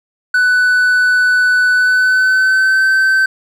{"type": "tone with pitch glide", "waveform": "triangle", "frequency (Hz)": [1492, 1543.7], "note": ["F#6", "G6"], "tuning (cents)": [14, -27], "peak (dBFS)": -7, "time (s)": [0.34, 3.26], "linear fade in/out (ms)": 5, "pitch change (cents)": 59, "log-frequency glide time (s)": [1.73, 2.86], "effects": []}